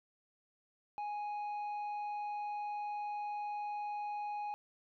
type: tone with tanh clipping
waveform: sine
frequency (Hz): 830.6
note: G#5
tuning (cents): 0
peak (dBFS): -38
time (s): 0.98-4.54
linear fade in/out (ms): 0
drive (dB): 5
effects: none